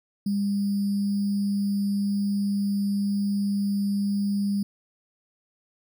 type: tone with sample-and-hold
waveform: sine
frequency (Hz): 201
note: G3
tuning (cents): +44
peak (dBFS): -22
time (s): 0.26-4.63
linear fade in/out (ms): 5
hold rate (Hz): 4900
effects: none